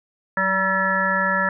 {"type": "harmonic tone with a mistuned harmonic", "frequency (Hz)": 191.5, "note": "G3", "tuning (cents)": -40, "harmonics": [1, 3, 5, 7, 9, 10], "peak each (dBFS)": [-28, -27, -26, -24, -21, -31], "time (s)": [0.37, 1.49], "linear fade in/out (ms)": 2, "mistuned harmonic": 1, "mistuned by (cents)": -28, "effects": []}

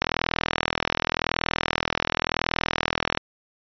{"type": "click train", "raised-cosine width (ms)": 0.3, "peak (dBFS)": -4, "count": 130, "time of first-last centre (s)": [0.02, 3.174], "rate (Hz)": 40.9, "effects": ["resampled to 11025 Hz"]}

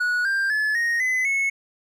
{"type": "tone with pitch steps", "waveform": "triangle", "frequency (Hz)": [1464, 1587.3, 1721, 1866, 2023, 2194], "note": ["F#6", "G6", "A6", "A#6", "B6", "C#7"], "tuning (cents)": [-19, 21, -39, 1, 41, -18], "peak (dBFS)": -18, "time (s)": [0, 1.5], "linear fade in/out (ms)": 10, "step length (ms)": 250, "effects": []}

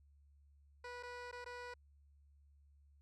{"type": "tone with dropouts", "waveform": "15% pulse", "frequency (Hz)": 489.3, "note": "B4", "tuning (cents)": -16, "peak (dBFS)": -40, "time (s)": [0.84, 1.74], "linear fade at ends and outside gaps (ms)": 5, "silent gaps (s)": [[1.028, 1.032], [1.314, 1.326], [1.445, 1.46]], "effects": ["added 71 Hz sine -64 dBFS peak until 3.01 s", "low-pass 5000 Hz 12 dB/octave"]}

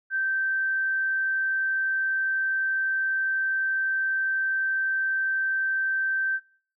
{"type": "tone", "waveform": "sine", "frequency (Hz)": 1557, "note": "G6", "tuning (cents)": -12, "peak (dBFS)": -23, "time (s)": [0.1, 6.4], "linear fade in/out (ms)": 50, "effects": ["noise-tail reverb RT60 0.5 s tail -24 dB re dry"]}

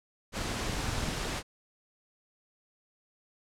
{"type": "noise", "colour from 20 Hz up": "pink", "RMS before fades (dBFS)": -34, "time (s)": [0.32, 1.43], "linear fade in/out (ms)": 50}
{"type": "noise bursts", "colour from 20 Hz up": "brown", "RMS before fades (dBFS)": -32, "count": 9, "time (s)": [0.68, 1.094], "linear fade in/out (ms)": 5, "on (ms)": 22, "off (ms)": 27}
{"effects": ["low-pass 8000 Hz 12 dB/octave"]}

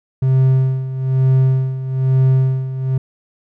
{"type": "tone with tremolo", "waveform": "triangle", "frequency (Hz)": 131.5, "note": "C3", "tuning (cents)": 9, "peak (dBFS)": -7, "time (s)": [0.22, 2.98], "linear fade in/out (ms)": 5, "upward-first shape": "sine", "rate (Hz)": 1.1, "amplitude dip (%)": 75, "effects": []}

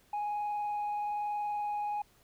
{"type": "tone with frequency modulation", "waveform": "sine", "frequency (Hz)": 830.6, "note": "G#5", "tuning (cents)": 0, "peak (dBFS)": -29, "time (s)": [0.13, 2.02], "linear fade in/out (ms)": 5, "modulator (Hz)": 21.1, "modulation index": 0.29, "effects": ["tanh soft clip ceiling -30 dBFS", "pink hiss -65 dBFS RMS until 2.23 s"]}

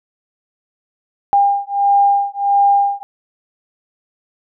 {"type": "beating tone pair", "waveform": "sine", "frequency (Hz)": [802, 803.5], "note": ["G5", "G5"], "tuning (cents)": [39, 43], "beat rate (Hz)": 1.5, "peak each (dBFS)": -14, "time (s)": [1.33, 3.03], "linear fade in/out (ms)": 0, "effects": []}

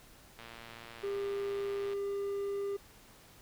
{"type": "click train", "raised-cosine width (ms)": 0.3, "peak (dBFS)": -32, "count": 180, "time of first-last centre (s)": [0.39, 1.933], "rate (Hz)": 116}
{"type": "tone", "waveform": "triangle", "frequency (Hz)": 399.9, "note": "G4", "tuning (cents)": 35, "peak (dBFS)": -31, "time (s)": [1.03, 2.77], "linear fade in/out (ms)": 10}
{"effects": ["pink hiss -58 dBFS RMS until 3.41 s"]}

